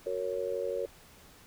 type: chord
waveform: sine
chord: F# major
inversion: none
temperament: just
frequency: 370 / 462.5 / 555 Hz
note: F#4 / A#4 / C#5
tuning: 0 / -14 / +2 cents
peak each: -38 / -34 / -34 dBFS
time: 0.06-0.86 s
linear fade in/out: 5 ms
effects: pink hiss -56 dBFS RMS until 1.46 s